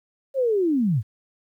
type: linear sweep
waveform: sine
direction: down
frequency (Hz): 554.4 to 92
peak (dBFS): -18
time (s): 0.34-1.03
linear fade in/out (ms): 50
effects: 10-bit